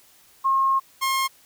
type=tone pair in turn; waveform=sine / sawtooth; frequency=1076 / 1070.4 Hz; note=C6 / C6; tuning=+48 / +39 cents; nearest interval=unison; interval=9 cents; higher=first; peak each=-17 dBFS; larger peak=neither; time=0.44-0.8 / 1.01-1.28 s; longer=first; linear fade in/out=20 ms; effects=white hiss -55 dBFS RMS until 1.45 s